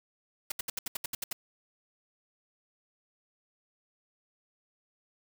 white noise bursts, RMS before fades -34 dBFS, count 10, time 0.5-1.33 s, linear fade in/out 5 ms, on 20 ms, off 70 ms, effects none

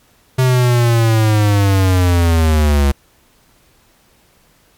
square linear sweep, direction down, 130 to 68.5 Hz, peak -10 dBFS, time 0.38-2.92 s, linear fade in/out 10 ms, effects pink hiss -53 dBFS RMS until 4.77 s + MP3 96 kbps

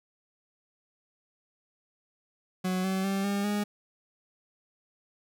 40% pulse tone with pitch steps, 184.7 / 189.89 / 195.23 / 200.7 / 206.4 Hz, F#3 / F#3 / G3 / G3 / G#3, -3 / +45 / -7 / +41 / -10 cents, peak -26 dBFS, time 2.64-3.64 s, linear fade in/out 10 ms, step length 200 ms, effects none

